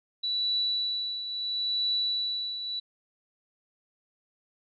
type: tone with tremolo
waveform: sine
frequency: 3946 Hz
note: B7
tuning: 2 cents flat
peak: -24 dBFS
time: 0.23-2.8 s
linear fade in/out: 10 ms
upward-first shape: triangle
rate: 0.74 Hz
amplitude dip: 65%
effects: none